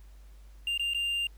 triangle tone with dropouts, 2794 Hz, F7, in tune, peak -26 dBFS, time 0.67-1.27 s, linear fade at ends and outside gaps 2 ms, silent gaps 0.777-0.795 / 0.936-0.946 s, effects added 50 Hz sine -48 dBFS peak until 1.37 s + pink hiss -65 dBFS RMS until 1.37 s

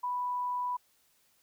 sine tone, 987.8 Hz, B5, in tune, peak -30 dBFS, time 0.03-0.77 s, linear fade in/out 10 ms, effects white hiss -69 dBFS RMS until 1.42 s

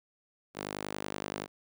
sawtooth tone with high-pass filter, 50.6 Hz, G#1, 44 cents flat, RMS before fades -39 dBFS, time 0.54-1.48 s, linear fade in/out 50 ms, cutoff 290 Hz, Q 0.76, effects none

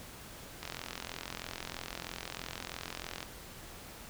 click train, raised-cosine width 0.2 ms, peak -21 dBFS, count 113, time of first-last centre 0.63-3.229 s, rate 43.1 Hz, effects pink hiss -49 dBFS RMS until 4.09 s

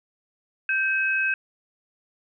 sine tone pair together, 1563 / 2557 Hz, G6 / D#7, -6 / +47 cents, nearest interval major sixth, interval 853 cents, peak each -23 / -24 dBFS, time 0.69-1.34 s, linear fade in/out 2 ms, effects none

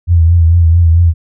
sine tone with vibrato, 84 Hz, E2, 33 cents sharp, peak -4 dBFS, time 0.07-1.14 s, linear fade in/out 50 ms, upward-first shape triangle, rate 4.5 Hz, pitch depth 68 cents each way, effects none

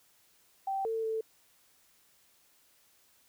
sine tone with pitch steps, 778 / 448.8 / 443.3 Hz, G5 / A4 / A4, -13 / +34 / +13 cents, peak -30 dBFS, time 0.67-1.21 s, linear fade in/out 5 ms, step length 180 ms, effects white hiss -66 dBFS RMS until 3.28 s

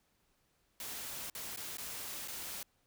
white noise with dropouts, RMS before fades -43 dBFS, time 0.8-2.63 s, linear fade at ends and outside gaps 2 ms, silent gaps 1.3-1.35 / 1.562-1.572 / 1.771-1.782 / 2.277-2.282 s, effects pink hiss -75 dBFS RMS until 2.86 s

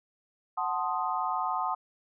sine chord, F# diminished seventh, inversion none, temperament equal, 740 / 880 / 1046.5 / 1244.5 Hz, F#5 / A5 / C6 / Eb6, 0 / 0 / 0 / 0 cents, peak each -33 dBFS, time 0.57-1.75 s, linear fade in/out 10 ms, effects none

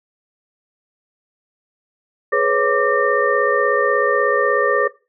sine tone cluster, 419.1 / 495.6 / 552 / 1177 / 1823 Hz, G#4 / B4 / C#5 / D6 / A#6, +16 / +6 / -7 / +3 / -39 cents, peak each -20 dBFS, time 2.32-4.88 s, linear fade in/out 10 ms, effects noise-tail reverb RT60 0.3 s tail -20 dB re dry

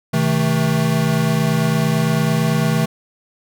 square chord, A diminished, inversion first, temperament equal with one note detuned, 130.81 / 159.66 / 220 Hz, C3 / Eb3 / A3, 0 / +45 / 0 cents, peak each -22 / -18 / -21 dBFS, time 0.13-2.86 s, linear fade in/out 10 ms, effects none

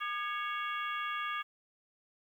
harmonic tone with a mistuned harmonic, 554.4 Hz, C#5, in tune, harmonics 2 / 3 / 4 / 5 / 6, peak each -36 / -40 / -42 / -44 / -46 dBFS, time 0-1.43 s, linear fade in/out 20 ms, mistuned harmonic 2, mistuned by +150 cents, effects 11-bit

